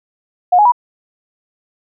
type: tone with pitch steps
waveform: sine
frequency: 719 / 835.5 / 970.9 Hz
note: F#5 / G#5 / B5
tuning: -50 / +10 / -30 cents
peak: -6 dBFS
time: 0.52-0.721 s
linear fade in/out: 10 ms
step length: 67 ms
effects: none